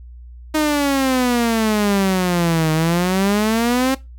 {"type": "exponential two-way sweep", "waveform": "sawtooth", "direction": "down then up", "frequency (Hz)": [311.9, 155.7, 269.4], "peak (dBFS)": -11, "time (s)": [0.54, 3.95], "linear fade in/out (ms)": 10, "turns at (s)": 2.72, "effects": ["noise-tail reverb RT60 0.2 s tail -18 dB re dry", "added 60 Hz sine -35 dBFS peak until 4.18 s"]}